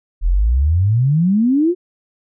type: exponential sweep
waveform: sine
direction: up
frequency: 38.5 to 369.5 Hz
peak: -11 dBFS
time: 0.21-1.75 s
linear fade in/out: 50 ms
effects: none